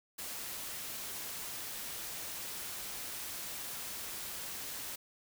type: noise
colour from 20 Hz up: white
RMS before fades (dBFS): -42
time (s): 0.18-4.96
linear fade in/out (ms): 10
effects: none

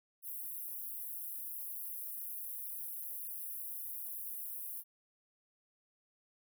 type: high-pass noise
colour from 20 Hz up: pink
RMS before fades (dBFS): -43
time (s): 0.22-4.84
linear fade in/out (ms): 50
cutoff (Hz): 11000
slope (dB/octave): 48
effects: none

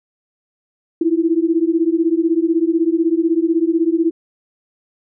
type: beating tone pair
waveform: sine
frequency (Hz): 322.4 / 338.4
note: E4 / E4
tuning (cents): -38 / +45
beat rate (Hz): 16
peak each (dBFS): -16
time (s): 1.01-4.11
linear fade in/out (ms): 5
effects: none

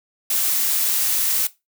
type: noise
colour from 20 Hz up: blue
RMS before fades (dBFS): -20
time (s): 0.3-1.47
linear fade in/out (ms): 5
effects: noise-tail reverb RT60 0.2 s tail -17 dB re dry

